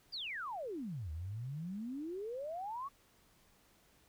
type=exponential two-way sweep; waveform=sine; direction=down then up; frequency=4978 to 74.6 to 1153 Hz; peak=-39 dBFS; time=0.12-2.89 s; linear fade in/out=20 ms; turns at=1.11 s; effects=pink hiss -68 dBFS RMS until 4.08 s

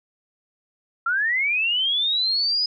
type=linear sweep; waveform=sine; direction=up; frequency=1339 to 5030 Hz; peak=-19 dBFS; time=1.06-2.66 s; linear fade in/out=5 ms; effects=none

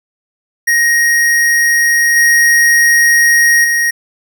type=tone with level steps; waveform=square; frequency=1875 Hz; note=A#6; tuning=10 cents sharp; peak=-9 / -7 / -11 dBFS; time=0.67-3.91 s; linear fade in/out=10 ms; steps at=2.16 / 3.64 s; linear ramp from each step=5 ms; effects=none

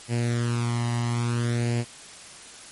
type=tone with flanger; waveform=sawtooth; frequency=119 Hz; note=A#2; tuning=36 cents sharp; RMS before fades=-25 dBFS; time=0.08-1.85 s; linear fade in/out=50 ms; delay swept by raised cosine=0.41 to 1.03 ms; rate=0.59 Hz; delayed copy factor=+0.75; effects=white hiss -44 dBFS RMS until 2.71 s + MP3 48 kbps

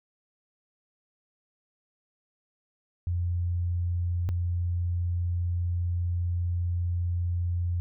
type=tone pair in turn; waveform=sine; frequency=87.5 / 87.5 Hz; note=F2 / F2; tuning=+4 / +4 cents; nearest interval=unison; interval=0 cents; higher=neither; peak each=-25 dBFS; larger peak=neither; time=3.07-4.29 / 4.29-7.8 s; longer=second; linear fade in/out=0 ms; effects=none

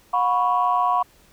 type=chord; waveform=sine; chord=F# suspended fourth; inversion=none; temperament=equal with one note detuned; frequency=722.3 / 987.8 / 1108.7 Hz; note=F#5 / B5 / C#6; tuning=-42 / 0 / 0 cents; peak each=-21 dBFS; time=0.13-1.03 s; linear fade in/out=10 ms; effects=tanh soft clip ceiling -9 dBFS + pink hiss -55 dBFS RMS until 1.32 s

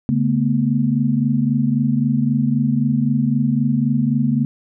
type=tone cluster; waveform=sine; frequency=141 / 220.7 / 244.5 Hz; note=C#3 / A3 / B3; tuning=+30 / +5 / -17 cents; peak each=-19 dBFS; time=0.09-4.45 s; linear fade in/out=0 ms; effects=none

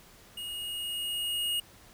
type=tone with level ramp; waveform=square; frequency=2868 Hz; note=F7; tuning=45 cents sharp; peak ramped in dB=-37 to -28 dBFS; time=0.37-1.6 s; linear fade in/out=5 ms; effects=pink hiss -55 dBFS RMS until 1.93 s

